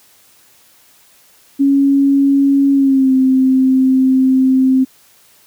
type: tone with pitch glide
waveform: sine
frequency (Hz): 277.2 to 261.6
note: C#4 to C4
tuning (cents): 0 to 0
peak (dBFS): -8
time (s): 1.59-4.85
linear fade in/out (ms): 20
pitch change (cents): -100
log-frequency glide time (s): 2.73-3.13
effects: white hiss -49 dBFS RMS until 5.46 s + high-pass 60 Hz 12 dB/octave